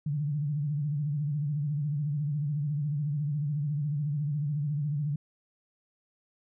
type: tone with vibrato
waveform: sine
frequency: 146.83 Hz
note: D3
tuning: in tune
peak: -27 dBFS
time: 0.06-5.16 s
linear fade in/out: 5 ms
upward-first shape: sine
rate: 14 Hz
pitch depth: 95 cents each way
effects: none